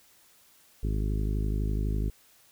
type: harmonic tone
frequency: 52 Hz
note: G#1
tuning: 3 cents sharp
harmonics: 1 / 2 / 3 / 4 / 5 / 6 / 7 / 8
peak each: -27 / -33 / -37 / -39 / -41 / -43 / -44 / -45 dBFS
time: 0.83-2.1 s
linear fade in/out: 5 ms
effects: white hiss -60 dBFS RMS until 2.51 s